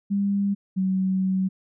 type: tone pair in turn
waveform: sine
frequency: 200 / 188.77 Hz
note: G3 / F#3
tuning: +35 / +35 cents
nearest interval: minor second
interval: 100 cents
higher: first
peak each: -20 dBFS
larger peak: neither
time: 0.1-0.55 / 0.76-1.49 s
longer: second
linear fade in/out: 20 ms
effects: none